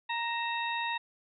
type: harmonic tone with a mistuned harmonic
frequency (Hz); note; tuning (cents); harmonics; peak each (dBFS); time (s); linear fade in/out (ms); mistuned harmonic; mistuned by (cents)
934; A#5; +3; 1 / 2 / 3 / 4; -33 / -36 / -38 / -39; 0.09-0.98; 10; 3; -81
effects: none